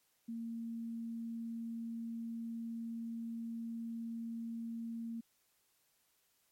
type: tone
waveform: sine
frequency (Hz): 229.8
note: A#3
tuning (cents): -25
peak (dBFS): -39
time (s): 0.28-5.21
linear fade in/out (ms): 10
effects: white hiss -75 dBFS RMS until 6.51 s + MP3 64 kbps